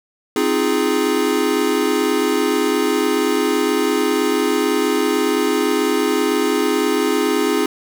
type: chord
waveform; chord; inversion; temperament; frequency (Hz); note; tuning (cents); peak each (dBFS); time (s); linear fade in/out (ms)
square; F minor seventh; second; equal; 261.6 / 311.1 / 349.2 / 415.3; C4 / Eb4 / F4 / Ab4; 0 / 0 / 0 / 0; -23 / -22 / -23 / -20; 0.36-7.66; 2
effects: none